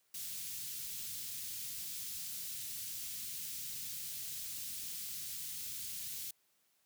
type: band-stop noise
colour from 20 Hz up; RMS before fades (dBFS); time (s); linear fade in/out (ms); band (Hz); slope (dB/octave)
white; -43; 0.14-6.31; 5; 150 to 3400; 12
effects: white hiss -75 dBFS RMS until 6.85 s + high-pass 80 Hz 12 dB/octave